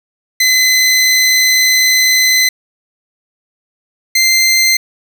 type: tone pair in turn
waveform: 20% pulse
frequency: 2032 / 2082 Hz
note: B6 / C7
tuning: +49 / -9 cents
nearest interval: unison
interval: 42 cents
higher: second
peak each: -3 dBFS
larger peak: neither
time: 0.4-2.49 / 4.15-4.77 s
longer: first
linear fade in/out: 5 ms
effects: none